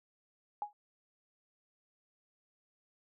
sine tone with exponential decay, 830.6 Hz, G#5, in tune, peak -30 dBFS, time 0.62-0.73 s, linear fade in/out 1 ms, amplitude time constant 23 ms, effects none

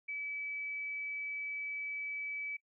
sine tone, 2295 Hz, D7, 40 cents flat, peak -37 dBFS, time 0.08-2.57 s, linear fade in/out 10 ms, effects noise-tail reverb RT60 0.1 s tail -20 dB re dry

